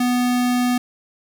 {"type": "tone", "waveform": "square", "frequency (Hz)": 246.9, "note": "B3", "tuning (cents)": 0, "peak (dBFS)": -17, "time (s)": [0, 0.78], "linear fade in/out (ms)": 5, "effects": ["8-bit"]}